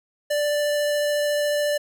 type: tone with vibrato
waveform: square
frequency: 588 Hz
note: D5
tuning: 2 cents sharp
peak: -21 dBFS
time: 0.3-1.78 s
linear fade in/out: 10 ms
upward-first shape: triangle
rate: 14 Hz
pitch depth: 8 cents each way
effects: none